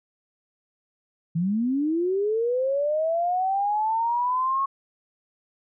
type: linear sweep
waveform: sine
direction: up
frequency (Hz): 157.9 to 1100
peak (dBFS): -21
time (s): 1.35-4.66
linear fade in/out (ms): 10
effects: none